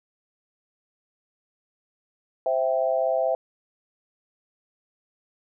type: chord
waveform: sine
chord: C major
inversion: none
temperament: equal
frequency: 523.3 / 659.3 / 784 Hz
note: C5 / E5 / G5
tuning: 0 / 0 / 0 cents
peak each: -25 / -23 / -29 dBFS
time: 2.46-3.35 s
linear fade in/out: 2 ms
effects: none